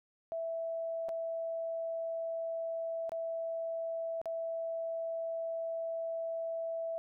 sine tone with dropouts, 659.3 Hz, E5, in tune, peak -34 dBFS, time 0.32-6.98 s, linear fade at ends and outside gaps 0 ms, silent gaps 1.086-1.091 / 3.094-3.119 / 4.215-4.257 s, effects none

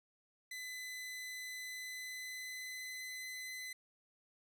sawtooth tone with pitch glide, 2011 to 2024 Hz, B6 to B6, +31 to +42 cents, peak -40 dBFS, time 0.51-3.73 s, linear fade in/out 5 ms, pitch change +11 cents, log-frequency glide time 1.65-3.08 s, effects none

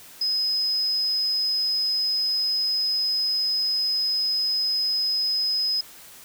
sine tone, 5060 Hz, D#8, 28 cents sharp, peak -21 dBFS, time 0.21-5.81 s, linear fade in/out 5 ms, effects white hiss -46 dBFS RMS until 6.24 s

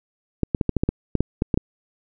clicks, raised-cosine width 3 ms, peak -6 dBFS, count 12, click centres 0.433 / 0.548 / 0.612 / 0.693 / 0.767 / 0.835 / 0.89 / 1.153 / 1.206 / 1.421 / 1.542 / 1.575 s, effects none

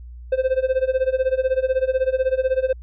triangle tone with tremolo, 520 Hz, C5, 11 cents flat, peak -12 dBFS, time 0.32-2.73 s, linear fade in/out 5 ms, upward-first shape sine, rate 16 Hz, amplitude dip 90%, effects added 60 Hz sine -35 dBFS peak until 2.82 s + resampled to 8000 Hz

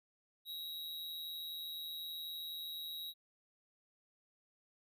square tone with amplitude modulation, 3836 Hz, A#7, 49 cents sharp, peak -40 dBFS, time 0.45-3.14 s, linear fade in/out 50 ms, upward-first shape sine, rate 159 Hz, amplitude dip 60%, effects none

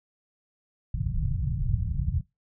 white low-pass noise, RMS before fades -27 dBFS, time 0.94-2.21 s, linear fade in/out 10 ms, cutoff 150 Hz, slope 48 dB/octave, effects noise-tail reverb RT60 0.2 s tail -21 dB re dry

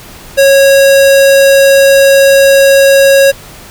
square tone, 549 Hz, C#5, 17 cents flat, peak -3 dBFS, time 0.37-3.32 s, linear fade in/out 20 ms, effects pink hiss -32 dBFS RMS until 3.7 s

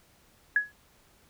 sine tone with exponential decay, 1679 Hz, G#6, 18 cents sharp, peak -17 dBFS, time 0.56-0.72 s, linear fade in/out 2 ms, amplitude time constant 33 ms, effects pink hiss -62 dBFS RMS until 1.29 s

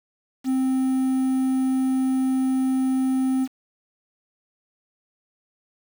triangle tone with quantisation, 261.6 Hz, C4, in tune, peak -17 dBFS, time 0.44-3.48 s, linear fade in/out 50 ms, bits 7, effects none

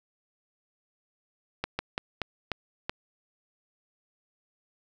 slowing click train, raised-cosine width 0.3 ms, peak -13 dBFS, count 6, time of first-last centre 1.64-2.895 s, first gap 150 ms, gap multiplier 1.26, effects none

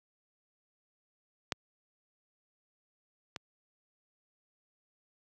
clicks, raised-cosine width 0.2 ms, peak -12 / -20 dBFS, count 2, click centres 1.522 / 3.362 s, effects high-pass 100 Hz 12 dB/octave

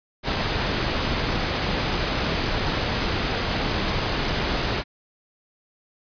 pink noise, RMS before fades -24 dBFS, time 0.23-4.84 s, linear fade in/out 50 ms, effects resampled to 11025 Hz

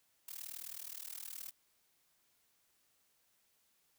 blue noise with amplitude modulation, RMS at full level -43 dBFS, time 0.28-1.51 s, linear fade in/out 5 ms, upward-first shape sine, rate 39.1 Hz, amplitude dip 95%, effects white hiss -75 dBFS RMS until 3.98 s

